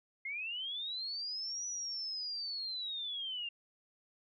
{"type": "linear two-way sweep", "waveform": "sine", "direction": "up then down", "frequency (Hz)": [2093, 5920, 2762], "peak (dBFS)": -37, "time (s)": [0.25, 3.49], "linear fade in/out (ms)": 5, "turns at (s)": 1.67, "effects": []}